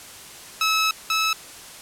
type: tone pair in turn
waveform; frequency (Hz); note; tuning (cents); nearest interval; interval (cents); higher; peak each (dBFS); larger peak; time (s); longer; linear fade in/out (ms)
15% pulse; 1297 / 1301.6; E6 / E6; -28 / -22; unison; 6; second; -12 / -13; first; 0.61-0.91 / 1.1-1.33; first; 2
effects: white hiss -41 dBFS RMS until 1.81 s + low-pass 11000 Hz 12 dB/octave